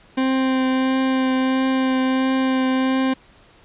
40% pulse tone with vibrato, 261.6 Hz, C4, in tune, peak -16 dBFS, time 0.17-3.14 s, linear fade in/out 10 ms, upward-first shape triangle, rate 1.5 Hz, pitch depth 13 cents each way, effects pink hiss -51 dBFS RMS until 3.64 s + resampled to 8000 Hz

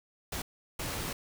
pink noise bursts at uneven times, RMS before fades -36 dBFS, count 2, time 0.32-0.42 / 0.79-1.13 s, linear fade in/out 5 ms, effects none

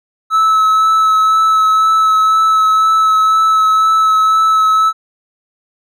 triangle tone with vibrato, 1300 Hz, E6, 24 cents flat, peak -6 dBFS, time 0.3-4.93 s, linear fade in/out 50 ms, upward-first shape sine, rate 2 Hz, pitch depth 12 cents each way, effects none

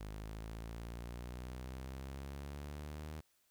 sawtooth exponential sweep, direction up, 51.7 to 77.78 Hz, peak -40 dBFS, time 0-3.21 s, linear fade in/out 10 ms, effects white hiss -75 dBFS RMS until 3.5 s

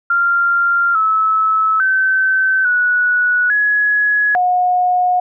sine tone with pitch steps, 1389 / 1300 / 1536 / 1469 / 1682 / 724 Hz, F6 / E6 / G6 / F#6 / G#6 / F#5, -10 / -24 / -36 / -13 / +22 / -38 cents, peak -11 dBFS, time 0.1-5.2 s, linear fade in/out 5 ms, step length 850 ms, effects none

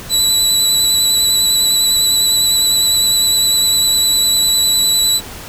25% pulse tone with vibrato, 3951 Hz, B7, in tune, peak -6 dBFS, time 0.09-5.21 s, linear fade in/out 50 ms, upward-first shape square, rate 9.9 Hz, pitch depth 14 cents each way, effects pink hiss -31 dBFS RMS until 5.48 s

